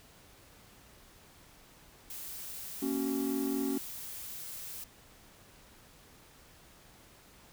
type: noise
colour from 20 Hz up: blue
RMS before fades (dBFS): -43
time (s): 2.1-4.84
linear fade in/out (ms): 2
type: chord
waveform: triangle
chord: F# major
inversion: first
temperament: equal with one note detuned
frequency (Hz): 233.1 / 277.2 / 376.9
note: A#3 / C#4 / F#4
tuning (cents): 0 / 0 / +32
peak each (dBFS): -35 / -30 / -35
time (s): 2.82-3.78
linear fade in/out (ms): 5
effects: pink hiss -58 dBFS RMS until 7.52 s